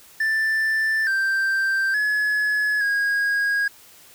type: tone with pitch steps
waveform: triangle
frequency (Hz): 1769 / 1570 / 1698 / 1640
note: A6 / G6 / G#6 / G#6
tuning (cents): +9 / +2 / +38 / -22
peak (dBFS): -17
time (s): 0.2-3.68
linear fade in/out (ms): 5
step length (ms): 870
effects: white hiss -49 dBFS RMS until 4.14 s